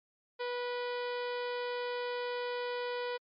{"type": "harmonic tone with a mistuned harmonic", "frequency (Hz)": 489.1, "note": "B4", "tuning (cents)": -17, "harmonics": [1, 2, 3, 4, 5, 6, 7, 8, 9, 10], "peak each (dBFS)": [-35, -41, -45, -47, -49, -51, -52, -53, -54, -55], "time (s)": [0.39, 3.18], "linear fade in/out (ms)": 20, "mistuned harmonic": 6, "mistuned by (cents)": 50, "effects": ["MP3 64 kbps"]}